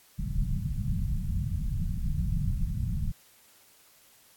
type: low-pass noise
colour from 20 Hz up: pink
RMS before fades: -29 dBFS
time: 0.18-3.12 s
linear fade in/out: 20 ms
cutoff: 190 Hz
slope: 48 dB/octave
effects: white hiss -59 dBFS RMS until 4.36 s + AAC 64 kbps